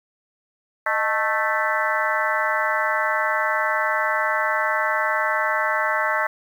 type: harmonic tone with a mistuned harmonic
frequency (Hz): 220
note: A3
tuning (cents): 0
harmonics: 3 / 4 / 5 / 6 / 7 / 8 / 9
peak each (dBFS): -27 / -27 / -27 / -27 / -27 / -27 / -27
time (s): 0.86-6.27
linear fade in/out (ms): 5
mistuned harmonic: 3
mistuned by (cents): -110
effects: 8-bit